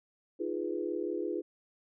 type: chord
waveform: sine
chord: F half-diminished seventh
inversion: third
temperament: equal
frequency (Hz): 311.1 / 349.2 / 415.3 / 493.9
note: Eb4 / F4 / Ab4 / Cb5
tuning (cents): 0 / 0 / 0 / 0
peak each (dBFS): -38 / -35 / -37 / -40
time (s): 0.39-1.42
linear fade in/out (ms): 20
effects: none